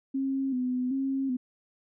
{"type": "tone with vibrato", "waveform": "sine", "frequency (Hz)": 260.4, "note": "C4", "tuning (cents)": -8, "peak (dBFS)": -26, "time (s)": [0.14, 1.37], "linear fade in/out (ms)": 10, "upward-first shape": "square", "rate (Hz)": 1.3, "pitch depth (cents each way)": 59, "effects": []}